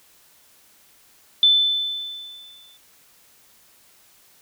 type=tone with exponential decay; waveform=sine; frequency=3520 Hz; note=A7; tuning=in tune; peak=-10 dBFS; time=1.43-2.77 s; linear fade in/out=1 ms; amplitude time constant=290 ms; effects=white hiss -55 dBFS RMS until 4.41 s